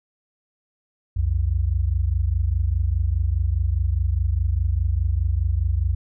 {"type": "tone pair together", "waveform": "sine", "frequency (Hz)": [62.43, 87.31], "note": ["B1", "F2"], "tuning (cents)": [19, 0], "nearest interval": "tritone", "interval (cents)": 581, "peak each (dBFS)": -21, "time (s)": [1.16, 5.95], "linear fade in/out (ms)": 10, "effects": []}